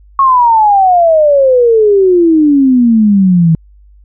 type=exponential sweep; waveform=sine; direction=down; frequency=1104 to 158.9 Hz; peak=-4 dBFS; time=0.19-3.55 s; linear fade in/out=2 ms; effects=added 50 Hz sine -38 dBFS peak until 4.04 s